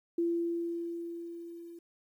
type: tone with level ramp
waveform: sine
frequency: 339.6 Hz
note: F4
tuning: 48 cents flat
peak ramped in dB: -26 to -45 dBFS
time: 0.18-1.79 s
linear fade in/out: 5 ms
effects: 11-bit